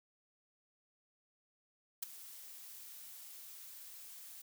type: noise with ADSR envelope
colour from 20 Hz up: blue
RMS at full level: -36 dBFS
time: 2.02-4.42 s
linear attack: 10 ms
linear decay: 10 ms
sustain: -16 dB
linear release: 8 ms
effects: none